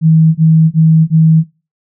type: tone bursts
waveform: sine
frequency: 160.1 Hz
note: D#3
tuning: 50 cents sharp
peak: -4 dBFS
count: 4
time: 0.01-1.439 s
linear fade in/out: 50 ms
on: 340 ms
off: 23 ms
effects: noise-tail reverb RT60 0.3 s tail -19 dB re dry